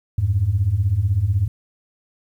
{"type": "beating tone pair", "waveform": "sine", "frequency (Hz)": [87.31, 103.31], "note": ["F2", "G#2"], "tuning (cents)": [0, -9], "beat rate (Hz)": 16, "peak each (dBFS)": [-20, -17], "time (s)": [0.18, 1.48], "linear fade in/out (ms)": 5, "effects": ["tanh soft clip ceiling -8 dBFS", "9-bit"]}